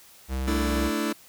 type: tone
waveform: square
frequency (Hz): 65.41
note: C2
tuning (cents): 0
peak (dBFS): -27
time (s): 0.28-0.91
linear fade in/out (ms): 50
type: chord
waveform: sawtooth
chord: A suspended fourth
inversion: none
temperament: just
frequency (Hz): 220 / 293.3 / 330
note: A3 / D4 / E4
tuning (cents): 0 / -2 / +2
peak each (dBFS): -25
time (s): 0.47-1.13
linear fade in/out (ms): 10
effects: white hiss -52 dBFS RMS until 1.28 s